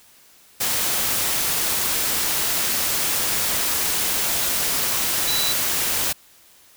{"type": "tone in noise", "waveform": "sine", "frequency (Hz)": 3958, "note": "B7", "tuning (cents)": 3, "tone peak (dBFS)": -23, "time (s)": [5.27, 5.53], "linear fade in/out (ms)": 10, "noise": "white", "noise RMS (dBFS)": -22, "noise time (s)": [0.6, 6.13], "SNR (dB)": -4, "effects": ["white hiss -52 dBFS RMS until 6.76 s"]}